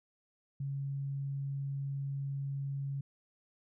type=tone; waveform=sine; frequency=138.59 Hz; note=C#3; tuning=in tune; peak=-34 dBFS; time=0.6-3.01 s; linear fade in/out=5 ms; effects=none